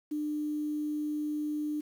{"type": "tone with quantisation", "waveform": "sine", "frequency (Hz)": 300, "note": "D4", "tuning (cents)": 37, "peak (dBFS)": -30, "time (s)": [0.11, 1.81], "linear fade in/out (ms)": 10, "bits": 9, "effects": []}